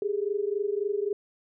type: tone pair together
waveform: sine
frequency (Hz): 398.4 / 422.1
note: G4 / G#4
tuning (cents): +28 / +28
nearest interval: minor second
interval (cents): 100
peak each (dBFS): -28 / -29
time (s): 0.02-1.13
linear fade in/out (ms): 2
effects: none